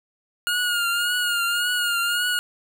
25% pulse tone with vibrato, 1426 Hz, F6, 36 cents sharp, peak -17 dBFS, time 0.47-2.39 s, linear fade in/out 0 ms, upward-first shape triangle, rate 1.8 Hz, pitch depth 53 cents each way, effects none

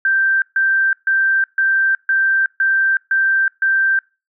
sine tone bursts, 1568 Hz, G6, in tune, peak -12 dBFS, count 8, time 0.05-3.99 s, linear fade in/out 2 ms, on 370 ms, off 140 ms, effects noise-tail reverb RT60 0.3 s tail -26 dB re dry

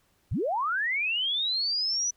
sine linear sweep, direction up, 52 to 5980 Hz, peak -25 dBFS, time 0.31-2.11 s, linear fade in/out 10 ms, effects pink hiss -68 dBFS RMS until 2.16 s

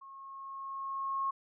sine tone with level ramp, 1086 Hz, C#6, 36 cents flat, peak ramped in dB -48 to -29 dBFS, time 0.01-1.31 s, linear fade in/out 10 ms, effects none

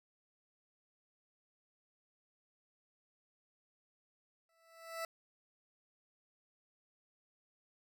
20% pulse tone with exponential growth, 659.3 Hz, E5, in tune, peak -32 dBFS, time 4.49-5.05 s, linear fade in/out 2 ms, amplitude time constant 120 ms, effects none

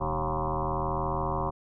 sine tone with frequency modulation, 547 Hz, C#5, 23 cents flat, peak -26 dBFS, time 0-1.51 s, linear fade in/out 20 ms, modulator 80.6 Hz, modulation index 7, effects none

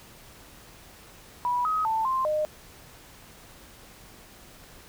sine tone with pitch steps, 978 / 1265 / 887 / 1048 / 611 Hz, B5 / D#6 / A5 / C6 / D#5, -17 / +28 / +14 / +2 / -32 cents, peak -23 dBFS, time 1.45-2.45 s, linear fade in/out 0 ms, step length 200 ms, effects pink hiss -50 dBFS RMS until 4.88 s

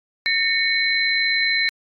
sine tone cluster, 1825 / 2218 / 4062 Hz, A#6 / C#7 / B7, -37 / 0 / +48 cents, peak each -22 / -21 / -22 dBFS, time 0.26-1.69 s, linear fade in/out 0 ms, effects AAC 48 kbps

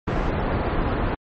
pink low-pass noise, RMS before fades -23 dBFS, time 0.07-1.15 s, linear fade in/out 10 ms, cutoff 1300 Hz, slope 12 dB/octave, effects MP3 32 kbps

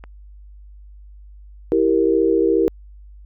click, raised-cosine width 0.5 ms, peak -24 dBFS, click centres 0.039 s
sine chord, E diminished, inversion none, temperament equal, 329.6 / 392 / 466.2 Hz, E4 / G4 / Bb4, 0 / 0 / 0 cents, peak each -18 dBFS, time 1.72-2.68 s, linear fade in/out 0 ms
effects added 50 Hz sine -39 dBFS peak until 3.25 s

